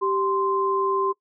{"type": "tone pair together", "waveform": "sine", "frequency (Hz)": [389.9, 1042], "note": ["G4", "C6"], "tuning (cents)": [-9, -7], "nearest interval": "octave + perfect fourth", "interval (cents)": 1702, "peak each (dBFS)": -23, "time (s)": [0.01, 1.13], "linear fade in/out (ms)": 20, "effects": ["noise-tail reverb RT60 0.1 s tail -21 dB re dry"]}